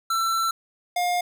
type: tone pair in turn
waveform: square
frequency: 1341 / 710.4 Hz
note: E6 / F5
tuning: +29 / +29 cents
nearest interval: major seventh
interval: 1100 cents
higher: first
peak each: -22 dBFS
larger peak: neither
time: 0.1-0.51 / 0.96-1.21 s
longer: first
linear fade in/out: 5 ms
effects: none